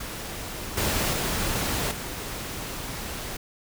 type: noise with level steps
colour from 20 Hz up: pink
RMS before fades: -35 / -25 / -27 / -34 dBFS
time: 0-3.37 s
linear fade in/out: 5 ms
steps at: 0.77 / 1.13 / 1.91 s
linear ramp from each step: 5 ms
effects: none